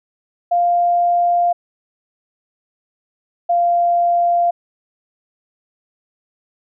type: tone pair in turn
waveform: sine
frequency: 698.5 / 694.1 Hz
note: F5 / F5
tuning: 0 / -11 cents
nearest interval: unison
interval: 11 cents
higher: first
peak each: -12 dBFS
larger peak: neither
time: 0.51-1.53 / 3.49-4.51 s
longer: neither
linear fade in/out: 10 ms
effects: none